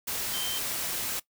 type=tone in noise; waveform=sine; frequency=3120 Hz; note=G7; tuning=9 cents flat; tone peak=-33 dBFS; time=0.33-0.59 s; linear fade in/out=10 ms; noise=white; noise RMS=-32 dBFS; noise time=0.07-1.2 s; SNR=-4 dB; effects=noise-tail reverb RT60 0.1 s tail -19 dB re dry